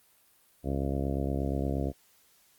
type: harmonic tone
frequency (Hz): 68.5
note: C#2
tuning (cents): -20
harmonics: 1 / 2 / 3 / 4 / 5 / 6 / 7 / 8 / 9 / 10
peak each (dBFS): -32 / -34 / -37 / -35 / -39 / -40 / -42 / -42 / -42 / -43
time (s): 0.63-1.93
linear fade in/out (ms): 50
effects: white hiss -64 dBFS RMS until 2.58 s + Opus 32 kbps